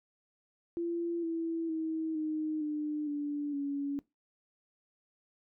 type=tone with pitch steps; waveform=sine; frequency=340.4 / 329.9 / 319.8 / 310 / 300.5 / 291.2 / 282.3 Hz; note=F4 / E4 / D#4 / D#4 / D4 / D4 / C#4; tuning=-44 / +1 / +48 / -6 / +40 / -15 / +32 cents; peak=-31 dBFS; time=0.77-3.99 s; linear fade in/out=0 ms; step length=460 ms; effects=noise-tail reverb RT60 0.2 s tail -20 dB re dry